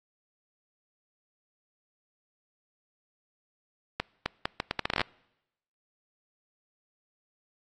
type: accelerating click train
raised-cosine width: 0.3 ms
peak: -11 dBFS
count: 14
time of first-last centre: 4-5.015 s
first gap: 260 ms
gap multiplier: 0.75
effects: noise-tail reverb RT60 0.9 s tail -26 dB re dry + AAC 32 kbps

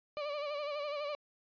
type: tone with vibrato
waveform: 35% pulse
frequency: 585 Hz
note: D5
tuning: 7 cents flat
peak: -34 dBFS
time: 0.17-1.15 s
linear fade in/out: 0 ms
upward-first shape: sine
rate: 12 Hz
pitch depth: 57 cents each way
effects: resampled to 11025 Hz

